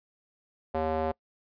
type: tone with band-pass filter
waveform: square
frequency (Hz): 79.2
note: D#2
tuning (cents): +31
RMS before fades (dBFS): -29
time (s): 0.74-1.12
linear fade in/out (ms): 10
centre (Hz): 630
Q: 2.1
effects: noise-tail reverb RT60 0.1 s tail -24 dB re dry + resampled to 11025 Hz